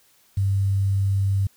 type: tone with quantisation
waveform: sine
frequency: 98 Hz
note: G2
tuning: in tune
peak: -18 dBFS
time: 0.37-1.47 s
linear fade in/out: 5 ms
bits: 8
effects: white hiss -59 dBFS RMS until 1.56 s